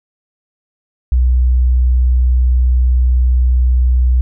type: tone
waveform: sine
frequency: 62.3 Hz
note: B1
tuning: 16 cents sharp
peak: -8 dBFS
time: 1.12-4.21 s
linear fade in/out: 0 ms
effects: none